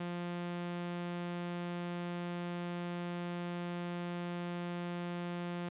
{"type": "tone", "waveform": "sawtooth", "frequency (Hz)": 174.61, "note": "F3", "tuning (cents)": 0, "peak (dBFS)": -33, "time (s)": [0, 5.69], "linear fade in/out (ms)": 5, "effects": ["resampled to 8000 Hz"]}